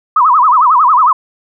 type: tone with vibrato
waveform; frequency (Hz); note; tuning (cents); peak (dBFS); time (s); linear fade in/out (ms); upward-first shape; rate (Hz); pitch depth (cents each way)
sine; 1116; C#6; +11; -5; 0.16-1.13; 5; sine; 11; 260
effects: none